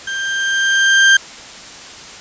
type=tone with level ramp; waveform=35% pulse; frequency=1582 Hz; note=G6; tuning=15 cents sharp; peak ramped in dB=-19 to -4 dBFS; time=0.07-1.17 s; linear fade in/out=5 ms; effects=white hiss -34 dBFS RMS until 2.2 s + resampled to 16000 Hz